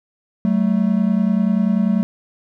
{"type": "tone pair together", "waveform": "triangle", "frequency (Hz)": [189.74, 220], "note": ["F#3", "A3"], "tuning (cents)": [44, 0], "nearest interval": "minor third", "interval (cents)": 256, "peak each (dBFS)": -15, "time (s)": [0.45, 2.03], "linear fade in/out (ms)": 0, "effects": []}